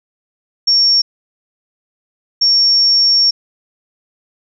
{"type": "tone bursts at uneven times", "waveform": "sine", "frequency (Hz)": 5500, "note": "F8", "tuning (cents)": -27, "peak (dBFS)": -8, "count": 2, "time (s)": [[0.67, 1.02], [2.41, 3.31]], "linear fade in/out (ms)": 10, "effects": []}